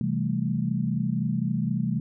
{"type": "chord", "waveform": "sine", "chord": "A minor seventh", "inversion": "first", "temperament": "equal", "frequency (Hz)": [130.81, 164.81, 196, 220], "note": ["C3", "E3", "G3", "A3"], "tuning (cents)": [0, 0, 0, 0], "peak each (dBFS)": -29, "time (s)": [0.01, 2], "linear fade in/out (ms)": 2, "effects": []}